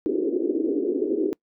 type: band-pass noise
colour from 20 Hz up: pink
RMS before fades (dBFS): -24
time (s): 0.06-1.33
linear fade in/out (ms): 0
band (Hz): 300 to 410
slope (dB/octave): 48
effects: noise-tail reverb RT60 0.1 s tail -25 dB re dry